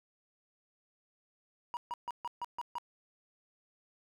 triangle tone bursts, 959 Hz, A#5, 49 cents sharp, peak -33 dBFS, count 7, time 1.74-2.783 s, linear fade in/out 0 ms, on 29 ms, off 140 ms, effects none

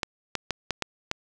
clicks, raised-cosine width 0.2 ms, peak -9 dBFS, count 6, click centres 0.032 / 0.353 / 0.507 / 0.707 / 0.823 / 1.114 s, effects none

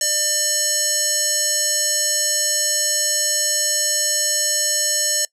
square tone with band-pass filter, 600 Hz, D5, 37 cents sharp, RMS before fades -20 dBFS, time 0.01-5.25 s, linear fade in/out 2 ms, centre 7200 Hz, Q 2.4, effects noise-tail reverb RT60 0.1 s tail -23 dB re dry

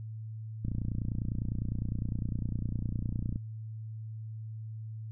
click train, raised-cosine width 5 ms, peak -21 dBFS, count 82, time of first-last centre 0.65-3.359 s, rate 29.9 Hz, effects added 110 Hz sine -38 dBFS peak until 5.11 s

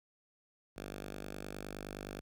5% pulse tone with notch filter, 49.66 Hz, G1, 23 cents sharp, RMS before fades -45 dBFS, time 0.76-2.21 s, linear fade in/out 10 ms, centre 99 Hz, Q 1.4, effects none

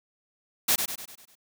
white noise with echo, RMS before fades -22 dBFS, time 0.68-0.76 s, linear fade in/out 10 ms, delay 99 ms, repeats 6, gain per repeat -6 dB, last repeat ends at 1.354 s, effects none

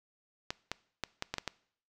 clicks, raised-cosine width 0.2 ms, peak -16 dBFS, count 7, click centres 0.505 / 0.716 / 1.037 / 1.224 / 1.34 / 1.383 / 1.477 s, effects noise-tail reverb RT60 0.6 s tail -22 dB re dry

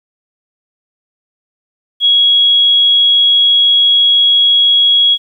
sine tone, 3322 Hz, G#7, in tune, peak -6 dBFS, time 2-5.18 s, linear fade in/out 50 ms, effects 8-bit

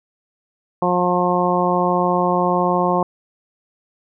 harmonic tone, 178.6 Hz, F3, 39 cents sharp, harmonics 1 / 2 / 3 / 4 / 5 / 6, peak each -22 / -22 / -22 / -22 / -22 / -22 dBFS, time 0.82-3.03 s, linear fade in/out 2 ms, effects none

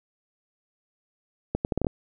accelerating click train, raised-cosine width 2 ms, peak -11 dBFS, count 7, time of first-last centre 1.55-1.868 s, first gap 99 ms, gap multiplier 0.74, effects none

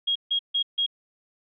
sine tone bursts, 3275 Hz, G#7, 25 cents flat, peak -21 dBFS, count 4, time 0.07-0.864 s, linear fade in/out 10 ms, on 86 ms, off 150 ms, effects none

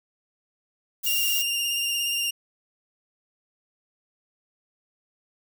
violet noise, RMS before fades -27 dBFS, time 1.03-1.43 s, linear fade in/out 20 ms
sawtooth tone with vibrato, 2805 Hz, F7, 7 cents sharp, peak -21 dBFS, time 1.06-2.31 s, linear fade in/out 10 ms, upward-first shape sine, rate 17 Hz, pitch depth 26 cents each way
effects none

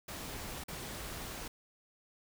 pink noise with dropouts, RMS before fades -43 dBFS, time 0.08-1.48 s, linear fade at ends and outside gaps 5 ms, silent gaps 0.639-0.682 s, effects none

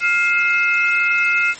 sine tone cluster, 1403 / 2118 / 2595 Hz, F6 / C7 / E7, +8 / +21 / -28 cents, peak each -18 dBFS, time 0-1.55 s, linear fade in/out 50 ms, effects white hiss -35 dBFS RMS until 1.59 s + MP3 32 kbps

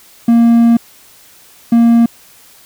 triangle tone bursts at uneven times, 233.1 Hz, A#3, in tune, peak -3 dBFS, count 2, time 0.28-0.77 / 1.72-2.06 s, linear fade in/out 5 ms, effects white hiss -43 dBFS RMS until 2.65 s

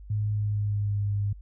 sine tone with pitch glide, 105.2 to 101.68 Hz, G#2 to G#2, +23 to -36 cents, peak -24 dBFS, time 0.1-1.33 s, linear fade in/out 5 ms, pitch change -59 cents, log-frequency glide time 0.25-1.04 s, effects added 50 Hz sine -42 dBFS peak until 1.41 s

